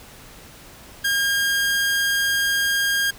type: tone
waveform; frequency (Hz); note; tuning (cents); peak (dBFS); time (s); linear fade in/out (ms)
sawtooth; 1616; G#6; -48; -15; 1.04-3.11; 10
effects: pink hiss -44 dBFS RMS until 3.18 s